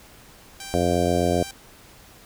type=tone; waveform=5% pulse; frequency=784 Hz; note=G5; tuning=in tune; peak=-23 dBFS; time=0.6-1.51 s; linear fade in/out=2 ms
type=harmonic tone; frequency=87.7 Hz; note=F2; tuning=8 cents sharp; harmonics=1 / 2 / 3 / 4 / 5 / 6 / 7 / 8; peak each=-27 / -27 / -27 / -27 / -27 / -27 / -27 / -27 dBFS; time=0.74-1.43 s; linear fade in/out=0 ms
effects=pink hiss -49 dBFS RMS until 2.25 s